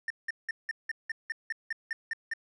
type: tone bursts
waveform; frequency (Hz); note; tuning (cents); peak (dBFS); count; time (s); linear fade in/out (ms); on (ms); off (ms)
triangle; 1808; A6; +47; -28; 12; 0.08-2.336; 2; 23; 180
effects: resampled to 24000 Hz